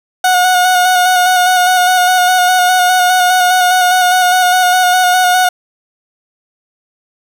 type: tone with vibrato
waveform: 30% pulse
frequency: 729 Hz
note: F#5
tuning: 26 cents flat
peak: -5 dBFS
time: 0.24-5.49 s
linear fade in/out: 5 ms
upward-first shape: square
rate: 4.9 Hz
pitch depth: 20 cents each way
effects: none